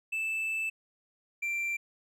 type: tone pair in turn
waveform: triangle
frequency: 2637 / 2357 Hz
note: E7 / D7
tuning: 0 / +6 cents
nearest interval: major second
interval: 194 cents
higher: first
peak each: -28 dBFS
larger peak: neither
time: 0.12-0.7 / 1.42-1.77 s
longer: first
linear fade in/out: 10 ms
effects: none